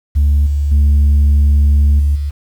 sine tone with level steps, 72.1 Hz, D2, 31 cents flat, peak -6 / -11 / -4 / -8 / -15 dBFS, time 0.15-2.31 s, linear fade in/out 20 ms, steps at 0.46 / 0.71 / 1.99 / 2.15 s, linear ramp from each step 10 ms, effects tanh soft clip ceiling -6 dBFS + 7-bit

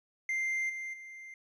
triangle tone with level steps, 2093 Hz, C7, in tune, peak -28 / -35 / -43 dBFS, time 0.29-1.34 s, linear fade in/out 2 ms, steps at 0.69 / 0.93 s, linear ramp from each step 10 ms, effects resampled to 22050 Hz

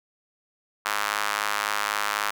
square tone with high-pass filter, 51.91 Hz, G#1, in tune, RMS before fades -27 dBFS, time 0.85-2.31 s, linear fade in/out 10 ms, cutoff 1200 Hz, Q 1.8, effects none

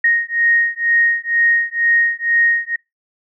sine beating tone pair, 1864.7 / 1866.8 Hz, A#6 / A#6, 0 / +2 cents, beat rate 2.1 Hz, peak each -16 dBFS, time 0.04-2.76 s, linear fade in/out 5 ms, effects noise-tail reverb RT60 0.2 s tail -25 dB re dry

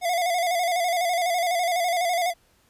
square tone with vibrato, 701 Hz, F5, 6 cents sharp, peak -22 dBFS, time 0.01-2.34 s, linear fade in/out 50 ms, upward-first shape square, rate 12 Hz, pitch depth 58 cents each way, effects pink hiss -62 dBFS RMS until 2.69 s + resampled to 32000 Hz

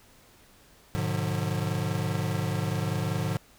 square chord, G# diminished seventh, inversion none, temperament just, 103.83 / 124.59 / 149.51 / 179.41 Hz, G#2 / B2 / D3 / F3, 0 / +16 / +31 / +47 cents, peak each -32 / -35 / -32 / -34 dBFS, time 0.95-3.37 s, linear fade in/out 0 ms, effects pink hiss -57 dBFS RMS until 3.58 s

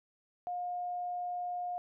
sine tone, 713 Hz, F5, 36 cents sharp, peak -34 dBFS, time 0.47-1.78 s, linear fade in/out 0 ms, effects none

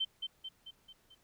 sine tone with echo, 3100 Hz, G7, 20 cents flat, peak -30 dBFS, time 0-0.05 s, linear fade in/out 10 ms, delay 220 ms, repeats 5, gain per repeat -5 dB, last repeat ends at 1.15 s, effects pink hiss -70 dBFS RMS until 1.23 s

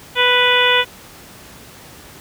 harmonic tone, 493.9 Hz, B4, in tune, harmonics 1 / 2 / 3 / 4 / 5 / 6 / 7, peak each -19 / -19 / -19 / -19 / -19 / -19 / -19 dBFS, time 0.15-0.85 s, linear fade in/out 50 ms, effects pink hiss -40 dBFS RMS until 2.2 s + high-pass 60 Hz 12 dB/octave

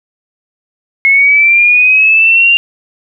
sine linear sweep, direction up, 2171 to 2794 Hz, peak -4 dBFS, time 1.05-2.57 s, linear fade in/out 0 ms, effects none

